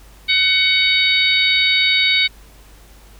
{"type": "harmonic tone with a mistuned harmonic", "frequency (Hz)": 753, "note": "F#5", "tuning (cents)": 30, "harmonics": [2, 3, 4, 5, 6], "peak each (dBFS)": [-28, -16, -23, -16, -22], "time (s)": [0.28, 2.28], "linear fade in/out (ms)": 20, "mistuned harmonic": 3, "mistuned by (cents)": -21, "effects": ["added 50 Hz sine -43 dBFS peak until 3.19 s", "pink hiss -48 dBFS RMS until 3.19 s"]}